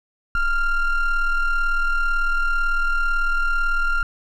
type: ring-modulated tone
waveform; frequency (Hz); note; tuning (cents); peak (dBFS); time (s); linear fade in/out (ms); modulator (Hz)
triangle; 687; F5; -29; -12; 0.35-4.03; 2; 706
effects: none